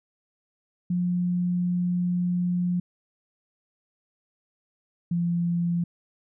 sine tone pair in turn, 177.6 / 172.05 Hz, F3 / F3, +29 / -26 cents, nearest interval minor second, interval 55 cents, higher first, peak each -22 / -22 dBFS, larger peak neither, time 0.9-2.8 / 5.11-5.84 s, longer first, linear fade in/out 5 ms, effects none

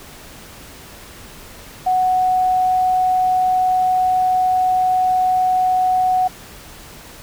sine tone, 740 Hz, F#5, in tune, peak -13 dBFS, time 1.86-6.28 s, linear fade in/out 10 ms, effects pink hiss -39 dBFS RMS until 7.22 s

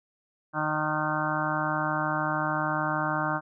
harmonic tone with a mistuned harmonic, 153.4 Hz, D#3, 24 cents flat, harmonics 1 / 2 / 4 / 5 / 6 / 7 / 8 / 9 / 10, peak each -34 / -34 / -34 / -34 / -34 / -34 / -34 / -34 / -34 dBFS, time 0.53-3.41 s, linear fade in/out 50 ms, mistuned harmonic 9, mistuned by +18 cents, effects none

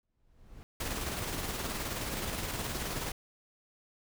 brown noise with exponential growth, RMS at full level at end -43 dBFS, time 0.03-0.63 s, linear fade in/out 0 ms, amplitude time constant 130 ms
pink noise with tremolo, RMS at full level -35 dBFS, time 0.8-3.12 s, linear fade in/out 5 ms, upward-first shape square, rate 19 Hz, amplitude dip 30%
effects none

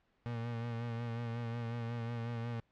35% pulse tone with vibrato, 117 Hz, A#2, 7 cents sharp, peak -35 dBFS, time 0.26-2.6 s, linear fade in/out 0 ms, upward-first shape sine, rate 5.5 Hz, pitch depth 37 cents each way, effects pink hiss -75 dBFS RMS until 2.71 s + low-pass 3000 Hz 12 dB/octave

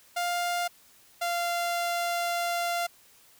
sawtooth tone pair in turn, 701 / 692.5 Hz, F5 / F5, +6 / -15 cents, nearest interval unison, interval 21 cents, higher first, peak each -23 dBFS, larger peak neither, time 0.16-0.68 / 1.21-2.87 s, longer second, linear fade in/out 10 ms, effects white hiss -58 dBFS RMS until 3.39 s

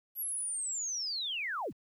sine linear sweep, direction down, 11840 to 46.25 Hz, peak -33 dBFS, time 0.15-1.73 s, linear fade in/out 50 ms, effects 11-bit

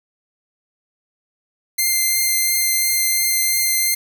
5% pulse tone with vibrato, 2092 Hz, C7, 1 cent flat, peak -6 dBFS, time 1.78-3.95 s, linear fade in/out 10 ms, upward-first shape triangle, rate 2.9 Hz, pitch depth 11 cents each way, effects none

